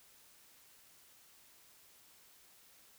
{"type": "silence", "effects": ["white hiss -63 dBFS RMS until 2.98 s"]}